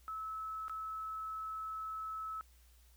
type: tone with dropouts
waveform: sine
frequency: 1300 Hz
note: E6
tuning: 24 cents flat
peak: -39 dBFS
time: 0.08-2.41 s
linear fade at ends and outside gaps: 0 ms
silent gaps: 0.682-0.696 s
effects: added 60 Hz sine -61 dBFS peak until 2.96 s + white hiss -69 dBFS RMS until 2.96 s